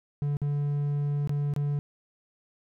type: tone with dropouts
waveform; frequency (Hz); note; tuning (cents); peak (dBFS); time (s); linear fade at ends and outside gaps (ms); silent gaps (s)
triangle; 144.6; D3; -27; -23; 0.22-1.79; 0; 0.369-0.417 / 1.274-1.294 / 1.538-1.563
effects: none